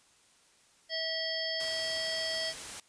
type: harmonic tone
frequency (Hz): 648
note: E5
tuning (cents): -30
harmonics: 1 / 3 / 5 / 7 / 8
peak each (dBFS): -38 / -38 / -38 / -38 / -38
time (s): 0.89-2.54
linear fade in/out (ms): 50
type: noise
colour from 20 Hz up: white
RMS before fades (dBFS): -42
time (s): 1.6-2.8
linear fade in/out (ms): 2
effects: white hiss -64 dBFS RMS until 2.88 s + resampled to 22050 Hz